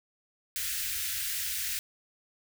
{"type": "band-stop noise", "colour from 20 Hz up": "white", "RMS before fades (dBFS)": -33, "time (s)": [0.56, 1.79], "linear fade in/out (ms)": 0, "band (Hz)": [100, 1500], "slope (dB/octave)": 48, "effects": []}